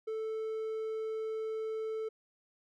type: tone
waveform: triangle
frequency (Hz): 440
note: A4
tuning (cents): 0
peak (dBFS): -32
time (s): 0.07-2.09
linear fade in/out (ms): 10
effects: none